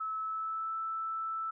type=tone with pitch glide; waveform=sine; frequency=1300 to 1320.4 Hz; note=E6 to E6; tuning=-24 to +2 cents; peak=-33 dBFS; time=0-1.51 s; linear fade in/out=10 ms; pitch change=+26 cents; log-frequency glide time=0.19-0.76 s; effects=none